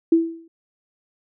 sine tone with exponential decay, 330 Hz, E4, 2 cents sharp, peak -9 dBFS, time 0.12-0.48 s, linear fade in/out 5 ms, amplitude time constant 77 ms, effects none

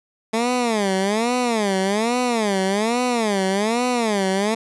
15% pulse tone with vibrato, 217.6 Hz, A3, 19 cents flat, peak -12 dBFS, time 0.33-4.55 s, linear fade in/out 10 ms, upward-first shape sine, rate 1.2 Hz, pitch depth 240 cents each way, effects resampled to 24000 Hz

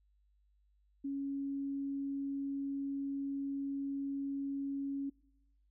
sine tone, 277.2 Hz, C#4, in tune, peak -35 dBFS, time 1.04-5.1 s, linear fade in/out 10 ms, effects noise-tail reverb RT60 0.9 s tail -25 dB re dry + added 50 Hz sine -68 dBFS peak until 5.7 s

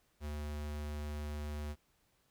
square tone, 74.4 Hz, D2, 23 cents sharp, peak -39 dBFS, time 0.2-1.76 s, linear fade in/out 50 ms, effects pink hiss -74 dBFS RMS until 2.3 s

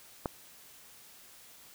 click, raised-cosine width 1 ms, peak -17 dBFS, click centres 0.258 s, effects white hiss -55 dBFS RMS until 1.74 s

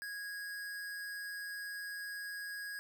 square tone with amplitude modulation, 1652 Hz, G#6, 10 cents flat, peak -40 dBFS, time 0.02-2.79 s, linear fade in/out 0 ms, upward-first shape sine, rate 178 Hz, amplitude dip 30%, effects none

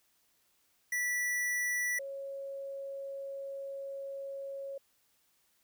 square / sine tone pair in turn, 1960 / 550 Hz, B6 / C#5, -14 / -14 cents, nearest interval octave + minor seventh, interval 2200 cents, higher first, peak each -31 / -38 dBFS, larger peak first, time 0.92-1.99 / 1.99-4.78 s, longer second, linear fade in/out 5 ms, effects white hiss -72 dBFS RMS until 5.63 s

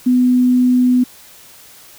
sine tone, 250.1 Hz, B3, 22 cents sharp, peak -9 dBFS, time 0.06-1.04 s, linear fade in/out 10 ms, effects white hiss -42 dBFS RMS until 1.98 s

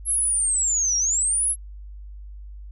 sine linear two-way sweep, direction down then up, 11175 to 5580 to 11175 Hz, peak -19 dBFS, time 0.05-1.56 s, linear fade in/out 50 ms, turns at 0.97 s, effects added 50 Hz sine -36 dBFS peak until 2.71 s

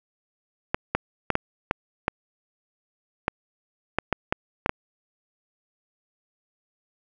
clicks, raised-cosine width 0.5 ms, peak -6 dBFS, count 12, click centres 0.745 / 0.95 / 1.303 / 1.354 / 1.711 / 2.081 / 3.281 / 3.986 / 4.127 / 4.325 / 4.661 / 4.694 s, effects none

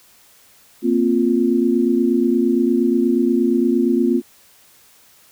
sine chord, Bb suspended second, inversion none, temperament equal, 233.1 / 261.6 / 349.2 Hz, Bb3 / C4 / F4, 0 / 0 / 0 cents, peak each -18 dBFS, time 0.82-4.22 s, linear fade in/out 50 ms, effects white hiss -51 dBFS RMS until 5.31 s

